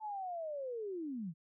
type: linear sweep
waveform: sine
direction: down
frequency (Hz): 880 to 149.1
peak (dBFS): -38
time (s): 0-1.34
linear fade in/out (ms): 50
effects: none